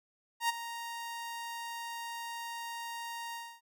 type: tone with ADSR envelope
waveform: sawtooth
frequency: 932.3 Hz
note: A#5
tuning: in tune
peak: -22 dBFS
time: 0.4-3.61 s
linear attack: 92 ms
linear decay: 18 ms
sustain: -13 dB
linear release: 270 ms
effects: none